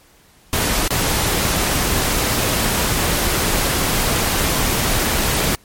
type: noise with dropouts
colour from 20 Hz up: pink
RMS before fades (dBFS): -18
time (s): 0.53-5.55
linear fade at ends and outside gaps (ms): 0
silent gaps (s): 0.878-0.906
effects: pink hiss -51 dBFS RMS until 5.64 s + MP3 64 kbps